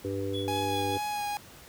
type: harmonic tone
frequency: 98 Hz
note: G2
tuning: in tune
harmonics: 1 / 3 / 4 / 5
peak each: -35 / -35 / -35 / -35 dBFS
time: 0.04-0.98 s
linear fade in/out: 10 ms
type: tone with tremolo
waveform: triangle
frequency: 3386 Hz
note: G#7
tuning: 33 cents sharp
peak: -34 dBFS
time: 0.33-0.97 s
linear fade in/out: 20 ms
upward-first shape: sine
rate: 5.1 Hz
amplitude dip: 75%
type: tone with vibrato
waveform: 45% pulse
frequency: 830.6 Hz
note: G#5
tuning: in tune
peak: -30 dBFS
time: 0.48-1.37 s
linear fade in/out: 0 ms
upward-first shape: sine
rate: 2.2 Hz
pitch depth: 15 cents each way
effects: pink hiss -50 dBFS RMS until 1.68 s + high-pass 60 Hz 12 dB/octave